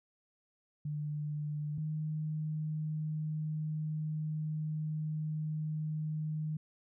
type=tone pair in turn; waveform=sine; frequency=149.3 / 154.48 Hz; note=D3 / D#3; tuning=+29 / -12 cents; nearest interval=minor second; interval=59 cents; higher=second; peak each=-34 / -33 dBFS; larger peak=second; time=0.85-1.78 / 1.78-6.57 s; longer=second; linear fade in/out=5 ms; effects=none